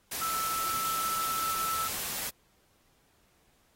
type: tone in noise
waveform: sine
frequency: 1318.5 Hz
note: E6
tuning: in tune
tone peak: -30 dBFS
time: 0.21-1.88 s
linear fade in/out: 10 ms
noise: white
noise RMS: -35 dBFS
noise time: 0.11-2.3 s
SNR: +2 dB
effects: pink hiss -68 dBFS RMS until 3.75 s + AAC 48 kbps